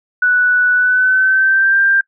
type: tone with pitch glide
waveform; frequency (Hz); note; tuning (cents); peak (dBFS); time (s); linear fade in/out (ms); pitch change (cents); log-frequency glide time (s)
sine; 1480 to 1586.2; F#6 to G6; 0 to +20; -9; 0.22-2.01; 5; +120; 0.74-1.79
effects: noise-tail reverb RT60 0.1 s tail -22 dB re dry